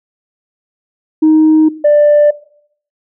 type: tone pair in turn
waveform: sine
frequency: 312.7 / 590.3 Hz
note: D#4 / D5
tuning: +9 / +9 cents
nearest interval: major seventh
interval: 1100 cents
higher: second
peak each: -3 dBFS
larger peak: neither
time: 1.22-1.69 / 1.84-2.31 s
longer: neither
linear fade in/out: 10 ms
effects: noise-tail reverb RT60 0.6 s tail -18 dB re dry + tanh soft clip ceiling -2 dBFS